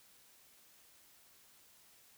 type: silence
effects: white hiss -64 dBFS RMS until 2.17 s